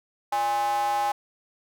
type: tone with high-pass filter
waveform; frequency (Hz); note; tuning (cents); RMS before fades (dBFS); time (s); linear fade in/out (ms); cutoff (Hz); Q
square; 117.2; A#2; +10; -25; 0.32-1.12; 5; 830; 7.6
effects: none